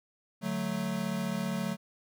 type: chord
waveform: square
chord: D major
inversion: none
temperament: equal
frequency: 146.83 / 185 / 220 Hz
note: D3 / F#3 / A3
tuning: 0 / 0 / 0 cents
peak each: -40 / -34 / -35 dBFS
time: 0.41-1.77 s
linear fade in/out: 50 ms
effects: none